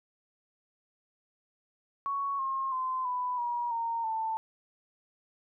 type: tone with pitch steps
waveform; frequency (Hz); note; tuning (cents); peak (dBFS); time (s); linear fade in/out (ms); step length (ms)
sine; 1113 / 1072 / 1032.5 / 994.4 / 957.8 / 922.5 / 888.5; C#6 / C6 / C6 / B5 / A#5 / A#5 / A5; +7 / +42 / -23 / +12 / +47 / -18 / +17; -29; 2.06-4.37; 0; 330
effects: none